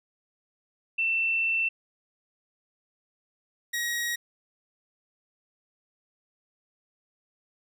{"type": "tone pair in turn", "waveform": ["sine", "sawtooth"], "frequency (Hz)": [2681, 1895.8], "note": ["E7", "A#6"], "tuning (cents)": [29, 29], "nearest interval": "tritone", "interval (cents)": 600, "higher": "first", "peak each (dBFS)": [-23, -24], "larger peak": "first", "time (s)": [[0.98, 1.69], [3.73, 4.16]], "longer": "first", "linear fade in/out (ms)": 10, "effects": []}